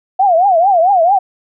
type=tone with vibrato; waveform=sine; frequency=726 Hz; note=F#5; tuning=33 cents flat; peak=-7 dBFS; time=0.19-1.19 s; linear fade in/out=10 ms; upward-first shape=triangle; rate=4.5 Hz; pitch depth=230 cents each way; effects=none